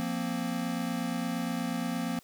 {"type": "chord", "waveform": "square", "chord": "F suspended fourth", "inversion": "none", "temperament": "equal", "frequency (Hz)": [174.61, 233.1, 261.6], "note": ["F3", "Bb3", "C4"], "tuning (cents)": [0, 0, 0], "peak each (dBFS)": [-36, -34, -36], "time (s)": [0, 2.19], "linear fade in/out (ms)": 0, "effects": ["white hiss -60 dBFS RMS until 2.23 s"]}